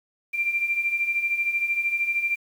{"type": "beating tone pair", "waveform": "sine", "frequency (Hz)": [2359, 2372], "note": ["D7", "D7"], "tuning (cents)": [7, 17], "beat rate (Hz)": 13, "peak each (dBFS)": [-29, -23], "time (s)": [0.33, 2.36], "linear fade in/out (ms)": 20, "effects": ["8-bit"]}